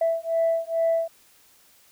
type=beating tone pair; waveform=sine; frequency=659.3 / 661.6 Hz; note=E5 / E5; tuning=0 / +6 cents; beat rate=2.3 Hz; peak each=-23 dBFS; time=0.01-1.08 s; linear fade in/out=5 ms; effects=tanh soft clip ceiling -15 dBFS + white hiss -57 dBFS RMS until 1.91 s